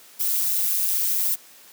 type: noise with amplitude modulation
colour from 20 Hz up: violet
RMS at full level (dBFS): -19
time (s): 0.19-1.36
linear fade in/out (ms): 20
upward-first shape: sine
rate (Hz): 189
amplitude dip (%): 80
effects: white hiss -49 dBFS RMS until 1.72 s + high-pass 200 Hz 12 dB/octave